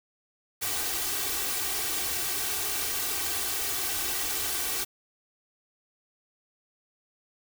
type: noise with comb filter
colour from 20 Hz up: white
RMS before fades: -30 dBFS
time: 0.61-4.85 s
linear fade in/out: 20 ms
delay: 2.6 ms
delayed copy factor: +0.75
effects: none